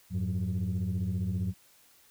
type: tone cluster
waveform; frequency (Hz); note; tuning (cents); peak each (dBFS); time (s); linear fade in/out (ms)
sine; 88.4 / 103.5 / 183; F2 / G#2 / F#3; +22 / -5 / -19; -31; 0.1-1.54; 50
effects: tanh soft clip ceiling -24 dBFS + white hiss -61 dBFS RMS until 2.1 s